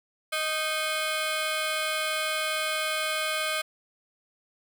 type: ring-modulated tone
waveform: 15% pulse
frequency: 932.3 Hz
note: A#5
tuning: in tune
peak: -17 dBFS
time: 0.32-3.62 s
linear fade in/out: 10 ms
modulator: 308 Hz
effects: none